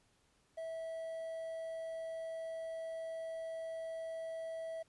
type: tone with quantisation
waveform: triangle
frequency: 652 Hz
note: E5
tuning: 19 cents flat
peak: -38 dBFS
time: 0.57-4.83 s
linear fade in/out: 10 ms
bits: 11
effects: pink hiss -73 dBFS RMS until 4.88 s + resampled to 24000 Hz